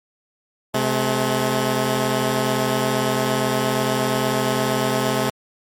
10% pulse tone pair together, 130.11 / 214 Hz, C3 / A3, -9 / -48 cents, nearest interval major sixth, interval 861 cents, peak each -13 dBFS, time 0.74-5.3 s, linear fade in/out 5 ms, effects MP3 64 kbps

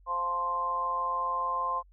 harmonic tone, 174.61 Hz, F3, in tune, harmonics 3 / 4 / 5 / 6, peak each -40 / -40 / -39 / -28 dBFS, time 0.06-1.83 s, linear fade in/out 50 ms, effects added 46 Hz sine -55 dBFS peak until 1.92 s

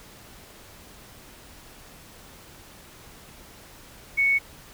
sine tone with quantisation, 2217 Hz, C#7, in tune, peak -18 dBFS, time 4.17-4.39 s, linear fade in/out 20 ms, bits 8, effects pink hiss -48 dBFS RMS until 4.73 s

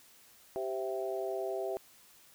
harmonic tone with a mistuned harmonic, 130 Hz, C3, 11 cents flat, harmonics 3 / 4 / 5 / 6, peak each -36 / -41 / -37 / -45 dBFS, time 0.56-1.77 s, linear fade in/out 0 ms, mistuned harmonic 5, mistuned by +29 cents, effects white hiss -60 dBFS RMS until 2.34 s

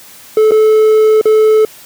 triangle tone with dropouts, 434 Hz, A4, 24 cents flat, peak -3 dBFS, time 0.37-1.65 s, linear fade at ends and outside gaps 2 ms, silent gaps 0.51-0.518 / 1.213-1.255 s, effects white hiss -37 dBFS RMS until 1.85 s + high-pass 60 Hz 12 dB/octave

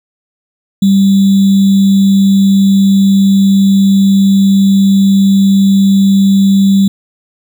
sine tone with sample-and-hold, 196 Hz, G3, in tune, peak -4 dBFS, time 0.82-6.88 s, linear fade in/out 5 ms, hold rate 3675 Hz, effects none

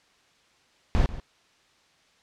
brown noise with echo, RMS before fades -20 dBFS, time 0.95-1.06 s, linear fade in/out 0 ms, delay 140 ms, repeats 1, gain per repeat -15 dB, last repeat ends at 1.2 s, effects white hiss -62 dBFS RMS until 2.22 s + low-pass 5000 Hz 12 dB/octave

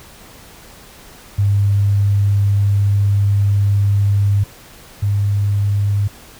sine tone pair in turn, 100.7 / 101.34 Hz, G2 / G#2, +47 / -42 cents, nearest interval unison, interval 11 cents, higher second, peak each -11 / -13 dBFS, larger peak first, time 1.38-4.44 / 5.02-6.08 s, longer first, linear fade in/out 10 ms, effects pink hiss -41 dBFS RMS until 6.39 s

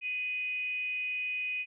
sine tone with frequency modulation, 2489 Hz, D#7, in tune, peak -31 dBFS, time 0.01-1.66 s, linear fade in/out 50 ms, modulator 451 Hz, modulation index 0.26, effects none

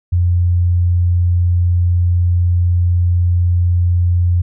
sine tone, 88 Hz, F2, 14 cents sharp, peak -10 dBFS, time 0.12-4.42 s, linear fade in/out 10 ms, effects none

